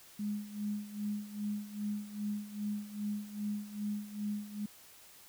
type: tone with tremolo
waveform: sine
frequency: 207.7 Hz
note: G#3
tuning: in tune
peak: -32 dBFS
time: 0.19-4.66 s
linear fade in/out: 5 ms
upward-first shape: sine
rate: 2.5 Hz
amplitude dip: 80%
effects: white hiss -57 dBFS RMS until 5.28 s